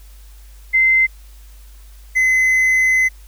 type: tone pair in turn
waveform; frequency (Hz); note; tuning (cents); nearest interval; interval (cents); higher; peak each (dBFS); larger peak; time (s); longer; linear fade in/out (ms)
sine / triangle; 2071 / 2040; C7 / C7; -18 / -44; unison; 26; first; -10 / -10; neither; 0.73-1.07 / 2.15-3.09; second; 20
effects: added 50 Hz sine -38 dBFS peak until 3.27 s + white hiss -51 dBFS RMS until 3.27 s